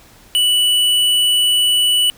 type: tone with hard clipping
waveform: sine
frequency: 2960 Hz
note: F#7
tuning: in tune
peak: -13 dBFS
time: 0.35-2.1 s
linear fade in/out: 0 ms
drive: 11 dB
effects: pink hiss -46 dBFS RMS until 2.17 s